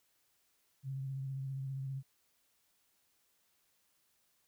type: tone with vibrato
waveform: sine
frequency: 134.8 Hz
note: C#3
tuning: 48 cents flat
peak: -37 dBFS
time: 0.83-2.03 s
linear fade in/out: 50 ms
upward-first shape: sine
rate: 15 Hz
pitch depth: 28 cents each way
effects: white hiss -75 dBFS RMS until 4.47 s